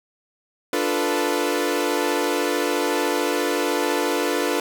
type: chord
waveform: sawtooth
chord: B half-diminished seventh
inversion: first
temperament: equal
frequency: 293.7 / 349.2 / 440 / 493.9 Hz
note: D4 / F4 / A4 / B4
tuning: 0 / 0 / 0 / 0 cents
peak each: -22 dBFS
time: 0.73-4.6 s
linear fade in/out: 2 ms
effects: none